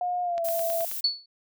sine tone with pitch glide, 716 to 668.1 Hz, F5 to E5, +43 to +23 cents, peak -25 dBFS, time 0.01-0.85 s, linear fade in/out 2 ms, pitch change -120 cents, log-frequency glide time 0.23-0.43 s
click train, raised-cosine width 0.2 ms, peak -23 dBFS, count 6, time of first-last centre 0.38-0.915 s, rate 9.35 Hz
violet noise, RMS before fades -33 dBFS, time 0.44-1.01 s, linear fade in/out 10 ms
sine tone with exponential decay, 4435 Hz, C#8, in tune, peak -17 dBFS, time 1.04-1.26 s, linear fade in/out 5 ms, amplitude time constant 47 ms
effects none

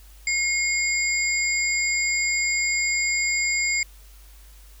sine tone cluster, 2154 / 4860 / 7370 Hz, C7 / D#8 / A#8, +50 / -42 / -21 cents, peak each -22 / -30 / -27 dBFS, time 0.27-3.83 s, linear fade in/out 2 ms, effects added 50 Hz sine -45 dBFS peak until 4.8 s + white hiss -54 dBFS RMS until 4.8 s

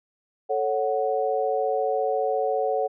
sine chord, F# minor, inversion first, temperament equal, 440 / 554.4 / 740 Hz, A4 / C#5 / F#5, 0 / 0 / 0 cents, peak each -26 dBFS, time 0.49-2.88 s, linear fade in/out 20 ms, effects none

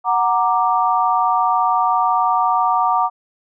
sine chord, Gb augmented, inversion none, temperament equal with one note detuned, 740 / 932.3 / 1178.1 Hz, Gb5 / Bb5 / D6, 0 / 0 / +5 cents, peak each -18 dBFS, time 0.04-3.1 s, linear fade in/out 50 ms, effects none

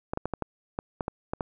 clicks, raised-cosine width 1 ms, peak -15 dBFS, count 10, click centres 0.135 / 0.174 / 0.256 / 0.337 / 0.423 / 0.789 / 1.008 / 1.081 / 1.335 / 1.408 s, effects none

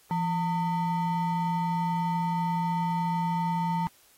triangle ring-modulated tone, 538 Hz, C5, 48 cents sharp, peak -20 dBFS, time 0.11-3.87 s, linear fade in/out 0 ms, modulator 368 Hz, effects white hiss -60 dBFS RMS until 4.17 s + AAC 48 kbps

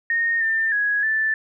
sine tone with pitch steps, 1848 / 1794 / 1666 / 1760 Hz, A#6 / A6 / G#6 / A6, -16 / +33 / +5 / 0 cents, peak -18 dBFS, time 0.1-1.34 s, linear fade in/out 2 ms, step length 310 ms, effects none

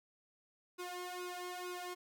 sawtooth tone with flanger, 358.9 Hz, F4, 47 cents sharp, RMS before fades -44 dBFS, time 0.78-1.95 s, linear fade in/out 20 ms, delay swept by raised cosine 0.78 to 1.88 ms, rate 2.2 Hz, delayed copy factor +0.9, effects none

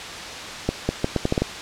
accelerating click train, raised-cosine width 2 ms, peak -6 dBFS, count 8, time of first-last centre 0.69-1.42 s, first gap 200 ms, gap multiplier 0.77, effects white hiss -32 dBFS RMS until 1.61 s + low-pass 5000 Hz 12 dB/octave

